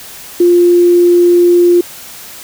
sine tone, 350 Hz, F4, 4 cents sharp, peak -4 dBFS, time 0.4-1.81 s, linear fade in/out 5 ms, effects white hiss -31 dBFS RMS until 2.43 s

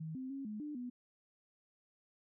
sine tone with pitch steps, 158.7 / 259.9 / 273.4 / 212.2 / 297.7 / 246.4 Hz, D#3 / C4 / C#4 / G#3 / D4 / B3, +35 / -11 / -24 / +38 / +24 / -4 cents, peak -40 dBFS, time 0-0.9 s, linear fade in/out 10 ms, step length 150 ms, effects none

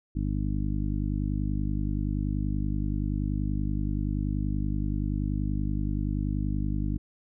harmonic tone, 50.5 Hz, G#1, 48 cents flat, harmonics 1 / 2 / 3 / 4 / 5 / 6, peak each -29 / -32 / -34 / -35 / -36 / -37 dBFS, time 0.15-6.98 s, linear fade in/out 10 ms, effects none

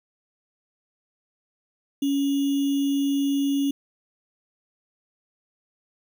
sine tone with sample-and-hold, 279.1 Hz, C#4, 12 cents sharp, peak -20 dBFS, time 2.02-3.71 s, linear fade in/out 5 ms, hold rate 3150 Hz, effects none

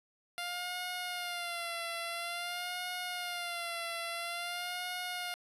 10% pulse tone with vibrato, 698.5 Hz, F5, in tune, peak -28 dBFS, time 0.38-5.34 s, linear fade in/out 0 ms, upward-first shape sine, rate 0.49 Hz, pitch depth 56 cents each way, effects resampled to 32000 Hz

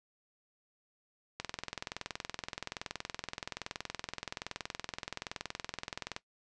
click train, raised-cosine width 0.2 ms, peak -19 dBFS, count 102, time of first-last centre 1.4-6.164 s, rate 21.2 Hz, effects noise-tail reverb RT60 0.1 s tail -17 dB re dry + resampled to 22050 Hz

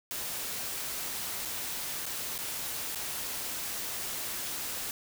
white noise with dropouts, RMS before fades -36 dBFS, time 0.11-4.91 s, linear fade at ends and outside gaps 0 ms, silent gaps 1.451-1.455 / 2.056-2.064 / 2.38-2.388 / 2.948-2.957 s, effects none

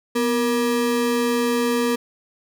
square ring-modulated tone, 357.9 Hz, F4, 42 cents sharp, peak -16 dBFS, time 0.15-1.96 s, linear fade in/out 10 ms, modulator 111 Hz, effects none

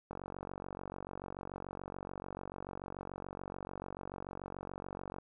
click train, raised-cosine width 1 ms, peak -28 dBFS, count 239, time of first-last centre 0.11-5.185 s, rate 46.9 Hz, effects none

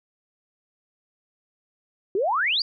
sine exponential sweep, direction up, 358.4 to 4879 Hz, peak -20 dBFS, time 2.15-2.62 s, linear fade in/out 2 ms, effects none

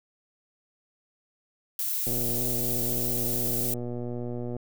violet noise, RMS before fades -29 dBFS, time 1.79-3.74 s, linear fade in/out 2 ms
click train, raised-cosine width 2 ms, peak -22 dBFS, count 303, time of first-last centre 2.07-4.566 s, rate 121 Hz
effects none

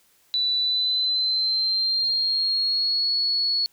sine tone with pitch glide, 3969 to 4379 Hz, B7 to C#8, +8 to -22 cents, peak -20 dBFS, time 0.34-3.66 s, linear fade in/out 0 ms, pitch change +170 cents, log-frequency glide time 0.59-3.15 s, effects white hiss -61 dBFS RMS until 3.72 s

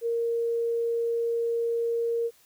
sine tone, 465.3 Hz, A#4, 3 cents flat, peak -24 dBFS, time 0.01-2.31 s, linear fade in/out 50 ms, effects white hiss -60 dBFS RMS until 2.45 s

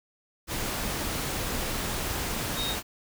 sine tone in noise, 3729 Hz, A#7, in tune, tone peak -30 dBFS, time 2.55-2.76 s, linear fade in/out 50 ms, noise pink, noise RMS -31 dBFS, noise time 0.47-2.83 s, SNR -2 dB, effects none

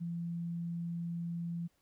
sine tone, 170 Hz, F3, 46 cents flat, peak -35 dBFS, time 0-1.68 s, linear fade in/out 20 ms, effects pink hiss -75 dBFS RMS until 1.81 s

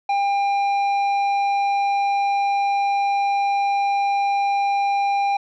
triangle tone with tanh clipping, 800 Hz, G5, 35 cents sharp, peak -19 dBFS, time 0.09-5.37 s, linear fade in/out 5 ms, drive 13 dB, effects none

